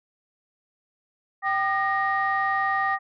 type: tone cluster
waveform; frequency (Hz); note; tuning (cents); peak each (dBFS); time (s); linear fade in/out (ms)
sine; 779 / 1209 / 1872; G5 / D6 / A#6; -11 / +50 / +7; -25; 1.42-2.99; 50
effects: tanh soft clip ceiling -14 dBFS